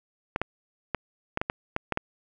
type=clicks; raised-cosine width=0.5 ms; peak=-11 dBFS; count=9; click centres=0.361 / 0.416 / 0.947 / 1.374 / 1.415 / 1.499 / 1.764 / 1.923 / 1.974 s; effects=none